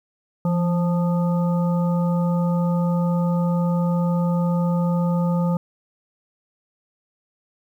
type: harmonic tone with a mistuned harmonic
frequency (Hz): 175.8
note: F3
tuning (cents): +12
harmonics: 1 / 3 / 5 / 7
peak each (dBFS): -18 / -28 / -32 / -35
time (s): 0.45-5.57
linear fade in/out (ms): 2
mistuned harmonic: 1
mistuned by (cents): -47
effects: 9-bit